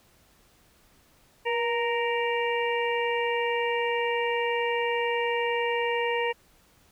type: harmonic tone with a mistuned harmonic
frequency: 465.5 Hz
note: A#4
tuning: 2 cents flat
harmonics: 1 / 2 / 4 / 5 / 6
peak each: -27 / -30 / -33 / -34 / -35 dBFS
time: 1.45-6.33 s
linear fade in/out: 20 ms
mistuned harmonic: 1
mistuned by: +39 cents
effects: pink hiss -61 dBFS RMS until 6.91 s